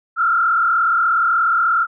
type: tone with frequency modulation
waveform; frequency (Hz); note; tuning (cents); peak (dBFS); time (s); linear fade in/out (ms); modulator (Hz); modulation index
sine; 1361; F6; -45; -13; 0.16-1.87; 50; 36.7; 1.6
effects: none